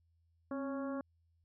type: harmonic tone with a mistuned harmonic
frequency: 277.2 Hz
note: C#4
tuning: in tune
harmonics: 1 / 2 / 3 / 4 / 5 / 6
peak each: -38 / -42 / -53 / -48 / -52 / -58 dBFS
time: 0.51-1.01 s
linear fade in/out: 2 ms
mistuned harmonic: 1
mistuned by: -60 cents
effects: added 83 Hz sine -70 dBFS peak until 1.44 s